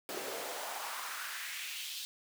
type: noise with high-pass filter sweep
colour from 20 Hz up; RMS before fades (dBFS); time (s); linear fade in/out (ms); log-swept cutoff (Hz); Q
pink; -41; 0.09-2.05; 0; 360 to 3800; 2.2
effects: none